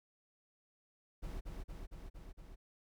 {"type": "noise with echo", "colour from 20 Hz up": "brown", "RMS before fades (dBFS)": -42, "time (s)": [1.22, 1.41], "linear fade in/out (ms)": 20, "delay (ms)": 230, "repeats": 5, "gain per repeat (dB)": -2, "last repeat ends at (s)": 2.56, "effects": []}